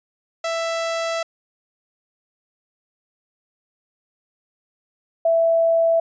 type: tone pair in turn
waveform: sawtooth / sine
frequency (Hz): 662 / 662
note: E5 / E5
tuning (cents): +7 / +7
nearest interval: unison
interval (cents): 0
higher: neither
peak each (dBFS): -18 / -14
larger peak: second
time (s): 0.44-1.23 / 5.25-6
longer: first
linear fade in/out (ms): 5
effects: resampled to 16000 Hz